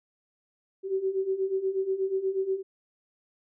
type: beating tone pair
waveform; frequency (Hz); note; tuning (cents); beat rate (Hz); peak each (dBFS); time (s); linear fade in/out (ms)
sine; 377.9 / 386.2; F#4 / G4; +37 / -26; 8.3; -31 / -27; 0.83-2.63; 50
effects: none

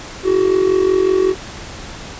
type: tone with amplitude modulation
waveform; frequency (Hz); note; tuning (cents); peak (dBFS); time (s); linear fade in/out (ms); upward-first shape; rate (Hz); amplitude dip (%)
triangle; 376; F#4; +28; -6; 0.23-1.35; 50; sine; 45.4; 75
effects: pink hiss -32 dBFS RMS until 2.19 s + resampled to 16000 Hz

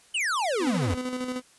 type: exponential sweep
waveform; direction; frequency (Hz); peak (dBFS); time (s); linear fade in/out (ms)
square; down; 3105 to 77.78; -25; 0.14-0.95; 10
type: tone with tremolo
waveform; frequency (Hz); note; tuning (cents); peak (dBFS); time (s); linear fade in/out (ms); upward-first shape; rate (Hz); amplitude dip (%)
30% pulse; 252.3; B3; +37; -25; 0.59-1.42; 50; square; 13; 45
effects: white hiss -57 dBFS RMS until 1.58 s + resampled to 24000 Hz

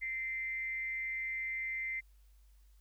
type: tone with frequency modulation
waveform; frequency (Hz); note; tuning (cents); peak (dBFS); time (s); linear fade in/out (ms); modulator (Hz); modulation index
sine; 2081; C7; -10; -35; 0.01-2.01; 20; 249; 0.29
effects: added 50 Hz sine -59 dBFS peak until 2.8 s + white hiss -75 dBFS RMS until 2.8 s

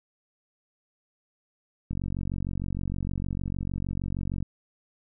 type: click train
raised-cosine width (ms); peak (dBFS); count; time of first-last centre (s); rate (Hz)
5; -19; 118; 1.91-4.426; 46.5
effects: none

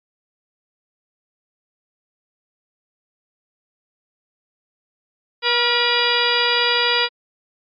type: harmonic tone with a mistuned harmonic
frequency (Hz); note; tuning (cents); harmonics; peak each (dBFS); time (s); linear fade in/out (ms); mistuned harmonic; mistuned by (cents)
481.4; B4; -44; 1 / 2 / 3 / 4 / 5 / 6 / 7 / 8 / 10; -24 / -24 / -24 / -24 / -24 / -24 / -24 / -24 / -24; 5.42-7.09; 50; 3; -44
effects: MP3 32 kbps

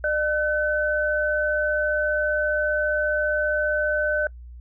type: tone pair together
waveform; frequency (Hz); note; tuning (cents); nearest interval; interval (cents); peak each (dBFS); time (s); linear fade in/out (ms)
sine; 602 / 1516.9; D5 / F#6; +43 / +43; octave + major third; 1600; -23 / -23; 0.04-4.27; 2
effects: noise-tail reverb RT60 0.1 s tail -24 dB re dry + added 60 Hz sine -38 dBFS peak until 4.6 s

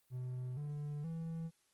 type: tone with pitch steps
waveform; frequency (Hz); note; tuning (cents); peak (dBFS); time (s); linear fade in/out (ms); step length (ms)
triangle; 126.3 / 147 / 164; B2 / D3 / E3; +39 / +2 / -9; -37; 0.1-1.51; 50; 470
effects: white hiss -75 dBFS RMS until 1.73 s + Opus 24 kbps

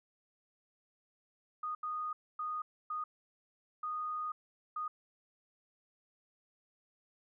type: tone bursts at uneven times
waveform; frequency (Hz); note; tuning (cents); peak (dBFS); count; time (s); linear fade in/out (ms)
sine; 1236; D#6; -12; -35; 6; 1.63-1.75 / 1.83-2.13 / 2.39-2.62 / 2.9-3.04 / 3.83-4.32 / 4.76-4.88; 5
effects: none

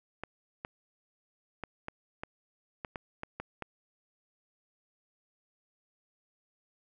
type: clicks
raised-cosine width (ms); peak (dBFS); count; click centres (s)
0.5; -22; 10; 0.236 / 0.649 / 1.637 / 1.884 / 2.235 / 2.848 / 2.958 / 3.234 / 3.4 / 3.623
effects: none

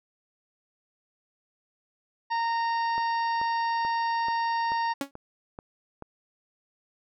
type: harmonic tone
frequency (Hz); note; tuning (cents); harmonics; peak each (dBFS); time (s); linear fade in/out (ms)
924; A#5; -16; 1 / 2 / 3 / 4 / 5 / 6; -25 / -34 / -44 / -48 / -43 / -46; 2.3-4.94; 20
type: click train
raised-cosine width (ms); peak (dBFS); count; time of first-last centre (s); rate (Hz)
1; -25; 8; 2.98-6.023; 2.3
type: tone with exponential decay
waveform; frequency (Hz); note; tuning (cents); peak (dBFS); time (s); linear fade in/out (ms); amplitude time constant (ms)
sawtooth; 278; C#4; +5; -21; 5.01-5.11; 2; 20
effects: none

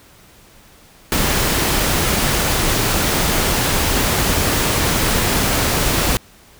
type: noise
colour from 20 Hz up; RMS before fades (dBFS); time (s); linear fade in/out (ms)
pink; -17; 1.12-6.17; 0
effects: pink hiss -47 dBFS RMS until 6.59 s

